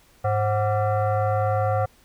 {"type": "tone with frequency modulation", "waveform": "sine", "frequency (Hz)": 103.2, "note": "G#2", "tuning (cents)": -10, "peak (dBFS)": -19, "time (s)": [0.24, 1.86], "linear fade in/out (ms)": 10, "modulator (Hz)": 634, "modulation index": 1.3, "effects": ["pink hiss -57 dBFS RMS until 2.04 s"]}